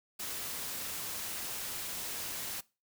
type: noise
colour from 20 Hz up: white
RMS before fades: -39 dBFS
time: 0.19-2.61 s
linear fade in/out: 10 ms
effects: noise-tail reverb RT60 0.3 s tail -22 dB re dry